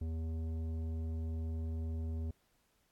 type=tone with tanh clipping; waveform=sine; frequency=80.8 Hz; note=E2; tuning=34 cents flat; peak=-37 dBFS; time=0.01-2.31 s; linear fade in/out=5 ms; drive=12 dB; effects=pink hiss -75 dBFS RMS until 2.91 s + AAC 64 kbps